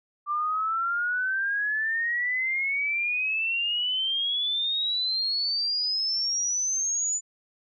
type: exponential sweep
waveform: sine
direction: up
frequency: 1174.7 to 7040 Hz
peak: -24 dBFS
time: 0.26-7.21 s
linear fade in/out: 50 ms
effects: none